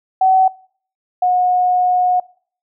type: tone pair in turn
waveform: sine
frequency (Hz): 756 / 726.4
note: F#5 / F#5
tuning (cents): +37 / -32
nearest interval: minor second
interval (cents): 69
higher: first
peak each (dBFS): -9 / -11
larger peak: first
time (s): 0.21-0.48 / 1.22-2.2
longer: second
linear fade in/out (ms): 5
effects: noise-tail reverb RT60 0.5 s tail -22 dB re dry